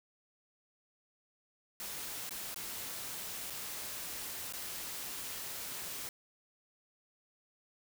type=noise with dropouts; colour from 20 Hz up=white; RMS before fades=-42 dBFS; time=1.8-6.09 s; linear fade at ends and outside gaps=1 ms; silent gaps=2.293-2.308 / 2.544-2.56 / 3.5-3.504 / 4.525-4.535 s; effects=none